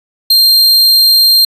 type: tone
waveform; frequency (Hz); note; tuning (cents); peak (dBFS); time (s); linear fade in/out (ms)
45% pulse; 4186; C8; 0; -4; 0.3-1.45; 5
effects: resampled to 32000 Hz